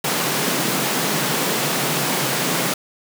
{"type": "high-pass noise", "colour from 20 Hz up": "pink", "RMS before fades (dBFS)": -21, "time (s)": [0.04, 2.74], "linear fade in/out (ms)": 5, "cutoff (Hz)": 130, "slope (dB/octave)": 96, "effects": []}